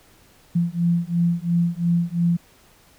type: beating tone pair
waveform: sine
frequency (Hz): 170 / 172.9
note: F3 / F3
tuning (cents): -46 / -17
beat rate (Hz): 2.9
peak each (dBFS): -21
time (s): 0.55-2.37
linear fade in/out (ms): 10
effects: pink hiss -54 dBFS RMS until 2.98 s